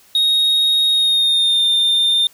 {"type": "tone with pitch glide", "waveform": "triangle", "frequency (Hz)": [3747, 3613], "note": ["A#7", "A7"], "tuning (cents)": [8, 45], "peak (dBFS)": -11, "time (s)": [0.15, 2.27], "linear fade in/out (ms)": 2, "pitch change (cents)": -63, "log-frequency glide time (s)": [0.9, 1.66], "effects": ["white hiss -50 dBFS RMS until 2.33 s"]}